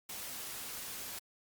white noise, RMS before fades -43 dBFS, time 0.09-1.19 s, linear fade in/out 5 ms, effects Opus 48 kbps

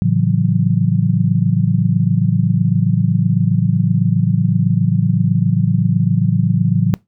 sine chord, F# minor seventh, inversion first, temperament just, 111 / 138.75 / 166.5 / 185 Hz, A2 / C#3 / E3 / F#3, +16 / +2 / +18 / 0 cents, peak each -17 dBFS, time 0.02-6.94 s, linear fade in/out 0 ms, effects noise-tail reverb RT60 0.2 s tail -23 dB re dry

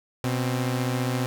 sawtooth tone pair together, 124.4 / 263.6 Hz, B2 / C4, +13 / +13 cents, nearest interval octave + minor second, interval 1300 cents, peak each -21 / -26 dBFS, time 0.24-1.26 s, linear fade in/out 0 ms, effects none

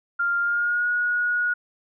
sine tone with pitch glide, 1396.9 to 1451.2 Hz, F6 to F#6, 0 to -34 cents, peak -20 dBFS, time 0.19-1.54 s, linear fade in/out 10 ms, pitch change +66 cents, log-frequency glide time 0.4-0.88 s, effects none

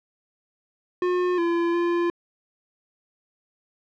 square tone with pitch steps, 360 / 340.4 / 344.7 Hz, F#4 / F4 / F4, -47 / -44 / -23 cents, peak -21 dBFS, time 1.02-2.1 s, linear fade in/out 2 ms, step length 360 ms, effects low-pass 2000 Hz 12 dB/octave

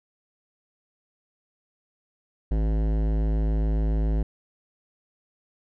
sine tone with hard clipping, 53.6 Hz, A1, 45 cents flat, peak -23 dBFS, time 2.51-4.23 s, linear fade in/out 5 ms, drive 17 dB, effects none

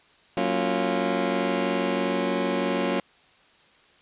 20% pulse chord, Gb major seventh, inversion none, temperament just, 185 / 231.2 / 277.5 / 346.9 Hz, Gb3 / Bb3 / Db4 / F4, 0 / -14 / +2 / -12 cents, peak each -24 dBFS, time 0.37-3 s, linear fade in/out 2 ms, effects white hiss -57 dBFS RMS until 4.01 s + resampled to 8000 Hz

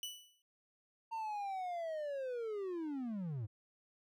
sawtooth tone with exponential decay, 2967 Hz, F#7, 4 cents sharp, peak -35 dBFS, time 0.03-0.42 s, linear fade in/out 1 ms, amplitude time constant 84 ms
triangle linear sweep, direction down, 916 to 98 Hz, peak -36 dBFS, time 1.11-3.47 s, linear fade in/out 20 ms
effects none

